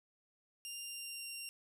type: tone with pitch glide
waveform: 15% pulse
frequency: 2794 to 2767 Hz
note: F7 to F7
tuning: 0 to -17 cents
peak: -36 dBFS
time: 0.65-1.49 s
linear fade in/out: 0 ms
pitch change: -17 cents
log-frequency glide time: 0.83-1.26 s
effects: none